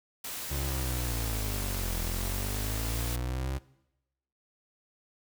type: noise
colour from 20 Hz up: white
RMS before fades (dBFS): -38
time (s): 0.24-3.16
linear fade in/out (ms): 5
type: linear two-way sweep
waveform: 30% pulse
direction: down then up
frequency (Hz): 70.8 to 41.2 to 67.9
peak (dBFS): -28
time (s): 0.5-3.59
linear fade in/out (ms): 20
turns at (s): 2.01
effects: noise-tail reverb RT60 0.9 s tail -20 dB re dry